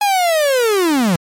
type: linear sweep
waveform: 45% pulse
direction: down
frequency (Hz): 839 to 159.6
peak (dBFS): -12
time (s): 0.01-1.16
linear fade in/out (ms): 5
effects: MP3 64 kbps